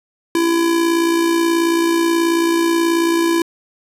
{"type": "tone with amplitude modulation", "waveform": "square", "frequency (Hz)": 335.5, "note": "E4", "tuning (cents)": 31, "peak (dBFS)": -12, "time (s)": [0.35, 3.42], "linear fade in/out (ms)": 2, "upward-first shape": "sine", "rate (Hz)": 58.5, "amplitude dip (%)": 45, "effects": ["resampled to 32000 Hz"]}